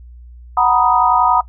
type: chord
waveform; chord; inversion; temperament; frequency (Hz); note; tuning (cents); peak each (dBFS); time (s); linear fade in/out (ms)
sine; B major seventh; second; equal with one note detuned; 740 / 932.3 / 983.2 / 1244.5; F#5 / A#5 / B5 / D#6; 0 / 0 / -8 / 0; -16; 0.57-1.41; 5
effects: noise-tail reverb RT60 0.1 s tail -18 dB re dry + added 60 Hz sine -35 dBFS peak until 1.48 s